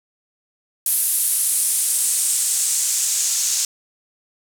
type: noise with band-pass filter sweep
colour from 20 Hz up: white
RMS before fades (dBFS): -20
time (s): 0.86-3.65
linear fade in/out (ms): 2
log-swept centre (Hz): 11000 to 6600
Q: 2.4
effects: none